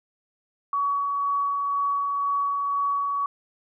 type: tone with tremolo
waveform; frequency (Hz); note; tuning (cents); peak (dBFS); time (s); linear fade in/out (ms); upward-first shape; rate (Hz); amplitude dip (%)
sine; 1129; C#6; +31; -21; 0.73-3.26; 2; sine; 2; 25
effects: none